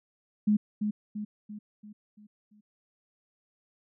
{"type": "tone with echo", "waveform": "sine", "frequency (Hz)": 210, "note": "G#3", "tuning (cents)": 19, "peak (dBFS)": -20, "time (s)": [0.47, 0.57], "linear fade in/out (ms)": 10, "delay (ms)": 340, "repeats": 6, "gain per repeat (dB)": -6, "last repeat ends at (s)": 2.61, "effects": []}